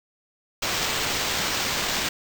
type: noise with sample-and-hold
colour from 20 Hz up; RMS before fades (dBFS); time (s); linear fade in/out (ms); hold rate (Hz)
blue; -26; 0.62-2.09; 5; 11025
effects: none